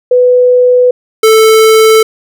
sine / square tone pair in turn, 497 / 440.3 Hz, B4 / A4, +11 / +1 cents, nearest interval major second, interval 210 cents, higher first, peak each -3 dBFS, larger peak neither, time 0.11-0.91 / 1.23-2.03 s, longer neither, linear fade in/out 5 ms, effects none

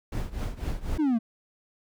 brown noise with tremolo, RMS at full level -27 dBFS, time 0.12-0.98 s, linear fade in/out 5 ms, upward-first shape triangle, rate 4 Hz, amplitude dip 90%
triangle exponential sweep, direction down, 326.4 to 217 Hz, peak -19 dBFS, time 0.98-1.19 s, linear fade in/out 20 ms
effects none

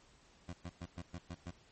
20% pulse tone bursts, 87.31 Hz, F2, in tune, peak -37 dBFS, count 7, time 0.48-1.511 s, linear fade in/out 10 ms, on 53 ms, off 110 ms, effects pink hiss -65 dBFS RMS until 1.71 s + MP3 32 kbps

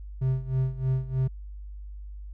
triangle tone with tremolo, 130.81 Hz, C3, in tune, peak -19 dBFS, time 0.21-1.28 s, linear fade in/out 10 ms, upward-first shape sine, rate 3.2 Hz, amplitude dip 85%, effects added 50 Hz sine -37 dBFS peak until 2.33 s

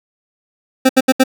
25% pulse tone bursts, 261.6 Hz, C4, in tune, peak -3 dBFS, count 4, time 0.85-1.238 s, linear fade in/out 10 ms, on 43 ms, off 72 ms, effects none

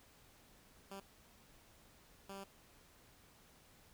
10% pulse tone bursts at uneven times, 196 Hz, G3, in tune, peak -39 dBFS, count 2, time 0.91-1 / 2.29-2.44 s, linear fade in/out 5 ms, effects pink hiss -65 dBFS RMS until 3.93 s

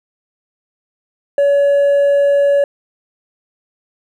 triangle tone with hard clipping, 566 Hz, C#5, 36 cents sharp, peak -8 dBFS, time 1.38-2.64 s, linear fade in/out 2 ms, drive 1 dB, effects none

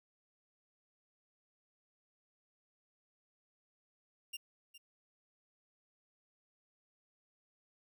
sawtooth tone with echo, 2794 Hz, F7, in tune, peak -37 dBFS, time 4.33-4.37 s, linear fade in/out 10 ms, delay 410 ms, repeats 1, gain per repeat -13 dB, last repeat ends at 4.78 s, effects none

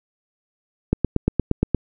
click train, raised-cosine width 3 ms, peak -4 dBFS, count 8, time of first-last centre 0.93-1.747 s, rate 8.57 Hz, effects none

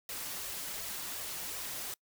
white noise with flanger, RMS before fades -40 dBFS, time 0.09-1.94 s, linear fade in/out 2 ms, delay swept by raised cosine 1.6 to 6.7 ms, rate 2.7 Hz, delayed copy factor +0.6, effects noise-tail reverb RT60 0.1 s tail -25 dB re dry

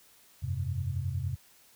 sine chord, F suspended second, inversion none, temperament equal, 87.31 / 98 / 130.81 Hz, F2 / G2 / C3, 0 / 0 / 0 cents, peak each -34 dBFS, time 0.42-1.36 s, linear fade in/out 20 ms, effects white hiss -60 dBFS RMS until 1.75 s

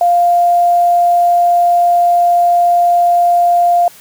sine tone with quantisation, 698.5 Hz, F5, in tune, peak -7 dBFS, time 0.01-3.88 s, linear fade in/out 2 ms, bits 6, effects white hiss -40 dBFS RMS until 4 s

